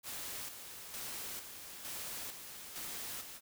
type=noise with tremolo; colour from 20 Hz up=white; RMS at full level=-43 dBFS; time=0.03-3.41 s; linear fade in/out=50 ms; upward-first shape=square; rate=1.1 Hz; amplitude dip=50%; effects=none